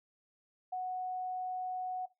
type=tone; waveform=sine; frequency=738 Hz; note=F#5; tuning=5 cents flat; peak=-34 dBFS; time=0.72-2.06 s; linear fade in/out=10 ms; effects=noise-tail reverb RT60 0.2 s tail -18 dB re dry